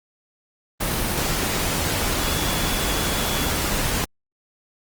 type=tone in noise; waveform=sine; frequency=3400 Hz; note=G#7; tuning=40 cents sharp; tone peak=-33 dBFS; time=2.2-3.51 s; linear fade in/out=10 ms; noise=pink; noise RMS=-23 dBFS; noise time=0.8-4.05 s; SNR=-13 dB; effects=Opus 24 kbps